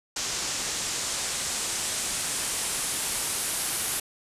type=noise with low-pass filter sweep; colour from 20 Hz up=white; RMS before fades=-30 dBFS; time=0.16-4 s; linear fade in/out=5 ms; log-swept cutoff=6800 to 11000 Hz; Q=1.6; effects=resampled to 32000 Hz